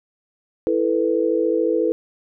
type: chord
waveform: sine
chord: E suspended fourth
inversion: none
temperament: equal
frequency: 329.6 / 440 / 493.9 Hz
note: E4 / A4 / B4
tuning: 0 / 0 / 0 cents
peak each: -21 dBFS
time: 0.67-1.92 s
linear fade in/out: 0 ms
effects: none